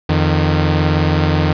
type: tone pair together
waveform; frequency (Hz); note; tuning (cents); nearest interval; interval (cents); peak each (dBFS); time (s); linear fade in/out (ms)
sawtooth; 85.87 / 153; F2 / D#3; -29 / -29; minor seventh; 1000; -11; 0.09-1.53; 5
effects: resampled to 11025 Hz + 8-bit